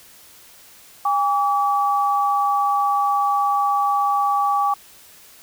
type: tone pair together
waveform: sine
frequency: 810 / 1146.4 Hz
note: G#5 / D6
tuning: -43 / -42 cents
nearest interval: tritone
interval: 601 cents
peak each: -19 dBFS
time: 1.05-4.74 s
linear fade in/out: 5 ms
effects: white hiss -47 dBFS RMS until 5.42 s